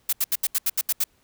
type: noise bursts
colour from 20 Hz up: blue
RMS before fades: -22 dBFS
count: 9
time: 0.09-1.04 s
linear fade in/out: 5 ms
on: 38 ms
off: 76 ms
effects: pink hiss -64 dBFS RMS until 1.23 s

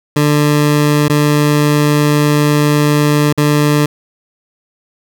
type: tone with dropouts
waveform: 20% pulse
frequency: 148 Hz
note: D3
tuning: 14 cents sharp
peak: -4 dBFS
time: 0.16-3.86 s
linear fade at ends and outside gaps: 5 ms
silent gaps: 1.082-1.097 / 3.328-3.376 s
effects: none

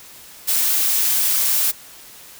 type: noise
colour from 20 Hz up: blue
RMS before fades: -18 dBFS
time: 0.47-1.72 s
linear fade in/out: 20 ms
effects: white hiss -42 dBFS RMS until 2.39 s

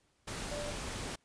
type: tone in noise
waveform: sine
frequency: 587.3 Hz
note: D5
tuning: in tune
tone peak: -39 dBFS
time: 0.51-0.71 s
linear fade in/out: 10 ms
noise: pink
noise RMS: -40 dBFS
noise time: 0.27-1.16 s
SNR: -2 dB
effects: pink hiss -73 dBFS RMS until 1.24 s + resampled to 22050 Hz

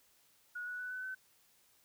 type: tone with pitch steps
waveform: sine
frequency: 1457 / 1473.1 / 1489.3 / 1505.8 / 1522.4 Hz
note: F#6 / F#6 / F#6 / F#6 / F#6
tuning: -27 / -8 / +11 / +30 / +49 cents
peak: -39 dBFS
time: 0.55-1.15 s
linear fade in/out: 10 ms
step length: 120 ms
effects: white hiss -69 dBFS RMS until 1.84 s

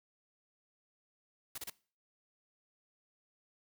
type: noise bursts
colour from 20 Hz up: white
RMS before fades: -42 dBFS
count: 3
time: 1.55-1.7 s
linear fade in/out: 5 ms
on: 30 ms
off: 30 ms
effects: noise-tail reverb RT60 0.4 s tail -21 dB re dry

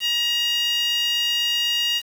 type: tone with high-pass filter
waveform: 10% pulse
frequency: 948 Hz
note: A#5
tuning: 29 cents sharp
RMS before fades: -22 dBFS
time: 0-2.02 s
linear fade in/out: 50 ms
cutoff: 2600 Hz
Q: 5.8
effects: 7-bit

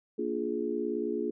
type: chord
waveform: sine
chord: Bb dominant seventh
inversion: none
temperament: just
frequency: 233.1 / 291.4 / 349.6 / 419.5 Hz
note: Bb3 / D4 / F4 / Ab4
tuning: 0 / -13 / +2 / +17 cents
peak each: -36 / -36 / -34 / -33 dBFS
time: 0.18-1.31 s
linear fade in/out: 10 ms
effects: none

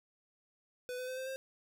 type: tone with pitch steps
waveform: square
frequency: 498 / 505.8 / 513.8 / 521.9 / 530.1 Hz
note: B4 / B4 / C5 / C5 / C5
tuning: +14 / +41 / -32 / -4 / +23 cents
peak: -39 dBFS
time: 0.89-1.36 s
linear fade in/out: 0 ms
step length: 94 ms
effects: none

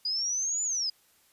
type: linear two-way sweep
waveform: sine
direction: up then down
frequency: 4863 to 7050 to 4863 Hz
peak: -27 dBFS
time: 0.05-0.9 s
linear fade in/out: 5 ms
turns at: 0.63 s
effects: white hiss -64 dBFS RMS until 1.32 s + resampled to 32000 Hz

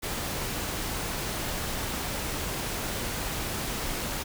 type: noise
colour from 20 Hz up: pink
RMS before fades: -32 dBFS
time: 0.02-4.24 s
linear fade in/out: 20 ms
effects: none

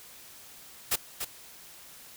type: noise with echo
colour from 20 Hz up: white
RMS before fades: -26 dBFS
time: 0.91-0.96 s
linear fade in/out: 10 ms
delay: 290 ms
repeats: 1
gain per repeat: -7 dB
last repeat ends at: 1.25 s
effects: white hiss -50 dBFS RMS until 2.16 s

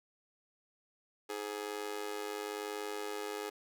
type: tone with amplitude modulation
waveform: sawtooth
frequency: 418.2 Hz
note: G#4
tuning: 12 cents sharp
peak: -30 dBFS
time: 1.29-3.5 s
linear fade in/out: 10 ms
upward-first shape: sine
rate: 101 Hz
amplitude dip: 90%
effects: none

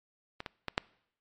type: clicks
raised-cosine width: 0.3 ms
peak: -22 / -21 / -17 / -10 dBFS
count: 4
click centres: 0.404 / 0.462 / 0.683 / 0.779 s
effects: noise-tail reverb RT60 0.7 s tail -23 dB re dry + MP3 64 kbps

